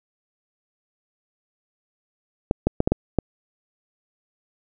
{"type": "clicks", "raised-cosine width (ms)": 2, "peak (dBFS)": -4, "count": 6, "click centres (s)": [2.511, 2.67, 2.804, 2.875, 2.92, 3.187], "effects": []}